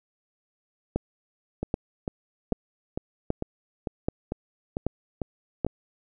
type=two click trains; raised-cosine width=2 ms; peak=-15 / -11 dBFS; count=10 / 7; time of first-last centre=1.63-5.666 / 0.96-5.647 s; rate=2.23 / 1.28 Hz; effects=none